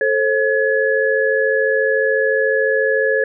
sine tone cluster, 440 / 534 / 1697 Hz, A4 / C5 / G#6, 0 / +35 / +37 cents, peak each -18 dBFS, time 0.01-3.24 s, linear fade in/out 2 ms, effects none

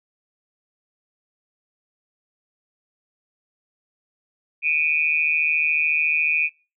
sine tone with amplitude modulation, 2445 Hz, D#7, 31 cents flat, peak -13 dBFS, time 4.62-6.5 s, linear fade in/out 50 ms, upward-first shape sine, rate 154 Hz, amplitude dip 80%, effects noise-tail reverb RT60 0.3 s tail -20 dB re dry

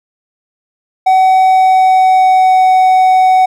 triangle tone with pitch glide, 754 to 747.9 Hz, F#5 to F#5, +32 to +18 cents, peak -3 dBFS, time 1.06-3.46 s, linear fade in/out 10 ms, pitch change -14 cents, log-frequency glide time 1.43-2.7 s, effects none

